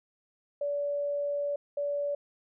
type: tone bursts at uneven times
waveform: sine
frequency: 575 Hz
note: D5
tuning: 37 cents flat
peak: -28 dBFS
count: 2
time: 0.61-1.56 / 1.77-2.15 s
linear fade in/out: 5 ms
effects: none